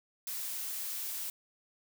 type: noise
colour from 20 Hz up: blue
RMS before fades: -38 dBFS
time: 0.27-1.3 s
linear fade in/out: 2 ms
effects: none